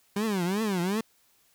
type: tone with vibrato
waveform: 30% pulse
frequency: 196 Hz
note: G3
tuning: in tune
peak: -23 dBFS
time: 0.16-1.01 s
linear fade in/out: 5 ms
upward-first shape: triangle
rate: 2.7 Hz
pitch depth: 260 cents each way
effects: white hiss -65 dBFS RMS until 1.54 s